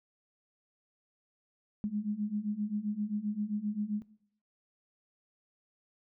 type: beating tone pair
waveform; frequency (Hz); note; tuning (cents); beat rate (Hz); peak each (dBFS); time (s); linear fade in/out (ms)
sine; 204.7 / 212.3; G#3 / G#3; -25 / +38; 7.6; -36 / -33; 1.84-4.02; 0
effects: noise-tail reverb RT60 0.7 s tail -19 dB re dry